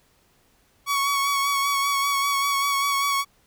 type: tone with vibrato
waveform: sawtooth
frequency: 1119 Hz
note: C#6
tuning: 16 cents sharp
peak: -17 dBFS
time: 0.86-3.25 s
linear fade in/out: 50 ms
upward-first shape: sine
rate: 5.1 Hz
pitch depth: 25 cents each way
effects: pink hiss -62 dBFS RMS until 3.46 s